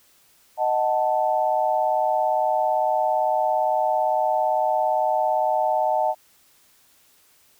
sine chord, D# diminished, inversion none, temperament equal, 622.3 / 740 / 880 Hz, D#5 / F#5 / A5, 0 / 0 / 0 cents, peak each -23 dBFS, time 0.57-6.15 s, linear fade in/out 50 ms, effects white hiss -58 dBFS RMS until 7.59 s

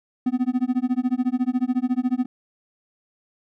triangle tone with tremolo, 251.5 Hz, B3, 32 cents sharp, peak -14 dBFS, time 0.26-2.26 s, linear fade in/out 5 ms, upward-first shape sine, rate 14 Hz, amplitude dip 100%, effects none

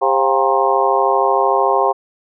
harmonic tone with a mistuned harmonic, 133 Hz, C3, 29 cents sharp, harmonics 3 / 4 / 5 / 6 / 7 / 8, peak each -19 / -19 / -19 / -19 / -19 / -19 dBFS, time 0.01-1.93 s, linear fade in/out 20 ms, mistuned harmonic 5, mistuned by +100 cents, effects none

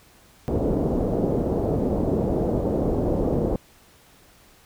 white low-pass noise, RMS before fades -23 dBFS, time 0.48-3.56 s, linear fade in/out 0 ms, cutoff 530 Hz, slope 24 dB/octave, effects pink hiss -54 dBFS RMS until 4.65 s

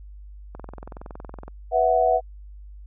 click train, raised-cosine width 1 ms, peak -24 dBFS, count 21, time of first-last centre 0.55-1.48 s, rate 21.5 Hz
sine chord, B suspended fourth, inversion none, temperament just, 493.9 / 658.5 / 740.8 Hz, B4 / E5 / F#5, 0 / -2 / +2 cents, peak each -23 / -20 / -20 dBFS, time 1.71-2.21 s, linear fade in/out 50 ms
effects added 50 Hz sine -39 dBFS peak until 2.86 s

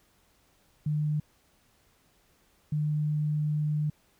sine tone pair in turn, 150.7 / 150.7 Hz, D3 / D3, +45 / +45 cents, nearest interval unison, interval 0 cents, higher neither, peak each -25 dBFS, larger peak neither, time 0.86-1.2 / 2.72-3.9 s, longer second, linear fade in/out 5 ms, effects pink hiss -66 dBFS RMS until 4.19 s

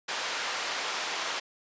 pink band-pass noise, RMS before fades -33 dBFS, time 0.08-1.4 s, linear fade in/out 10 ms, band 810 to 6000 Hz, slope 12 dB/octave, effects resampled to 16000 Hz

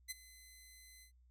10% pulse tone with ADSR envelope, 2036 Hz, C7, 48 cents flat, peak -30 dBFS, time 0.08-1.12 s, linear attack 27 ms, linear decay 23 ms, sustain -19 dB, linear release 99 ms, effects noise-tail reverb RT60 0.1 s tail -25 dB re dry + added 61 Hz sine -64 dBFS peak until 1.3 s

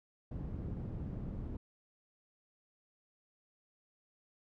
white low-pass noise, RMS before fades -41 dBFS, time 0.31-1.57 s, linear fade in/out 5 ms, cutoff 160 Hz, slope 12 dB/octave, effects none

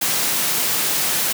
white high-pass noise, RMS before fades -20 dBFS, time 0.01-1.33 s, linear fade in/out 10 ms, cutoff 110 Hz, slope 48 dB/octave, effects none

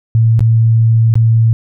sine tone with dropouts, 113.4 Hz, A#2, 47 cents flat, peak -6 dBFS, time 0.15-1.53 s, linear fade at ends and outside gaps 0 ms, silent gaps 0.393-0.406 / 1.14-1.155 s, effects none

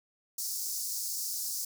pink high-pass noise, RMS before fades -35 dBFS, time 0.38-1.65 s, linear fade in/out 5 ms, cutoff 4900 Hz, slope 48 dB/octave, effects none

